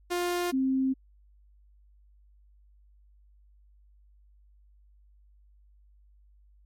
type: tone pair in turn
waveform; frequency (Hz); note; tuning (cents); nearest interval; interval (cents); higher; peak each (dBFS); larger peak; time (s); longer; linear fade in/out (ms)
sawtooth / sine; 352.6 / 264.2; F4 / C4; +17 / +17; perfect fourth; 500; first; -23; neither; 0.1-0.52 / 0.52-0.94; neither; 20
effects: added 50 Hz sine -56 dBFS peak until 6.65 s + MP3 64 kbps